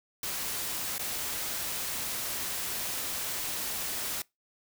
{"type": "noise with dropouts", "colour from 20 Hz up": "white", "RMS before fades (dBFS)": -34, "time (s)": [0.23, 4.22], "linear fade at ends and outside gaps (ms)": 2, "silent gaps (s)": [0.982, 0.993], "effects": ["noise-tail reverb RT60 0.2 s tail -24 dB re dry"]}